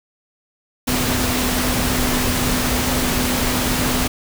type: tone in noise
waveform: sine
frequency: 250 Hz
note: B3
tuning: 21 cents sharp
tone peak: -23 dBFS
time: 0.87-4.08 s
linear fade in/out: 10 ms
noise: pink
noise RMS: -20 dBFS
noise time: 0.87-4.08 s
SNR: -6 dB
effects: none